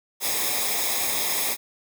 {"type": "noise with comb filter", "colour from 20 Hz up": "white", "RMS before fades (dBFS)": -25, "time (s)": [0.2, 1.57], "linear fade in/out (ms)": 50, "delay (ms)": 0.68, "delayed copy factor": -0.7, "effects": []}